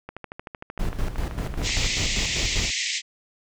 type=click train; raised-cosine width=0.5 ms; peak=-20 dBFS; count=24; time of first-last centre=0.09-1.846 s; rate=13.1 Hz
type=noise with tremolo; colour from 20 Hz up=brown; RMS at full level=-25 dBFS; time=0.79-2.71 s; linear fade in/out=10 ms; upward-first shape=square; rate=5.1 Hz; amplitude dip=60%
type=band-pass noise; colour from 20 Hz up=pink; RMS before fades=-27 dBFS; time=1.62-3.02 s; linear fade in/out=50 ms; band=1900 to 7600 Hz; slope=96 dB/octave
effects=none